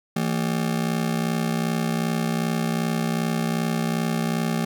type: ring-modulated tone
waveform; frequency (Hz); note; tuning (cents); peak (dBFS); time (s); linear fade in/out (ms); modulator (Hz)
40% pulse; 196; G3; 0; -18; 0.16-4.65; 5; 31.3
effects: none